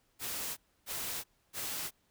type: noise bursts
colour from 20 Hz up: white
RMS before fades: -38 dBFS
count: 3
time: 0.19-1.91 s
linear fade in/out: 50 ms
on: 380 ms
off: 290 ms
effects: pink hiss -73 dBFS RMS until 2.1 s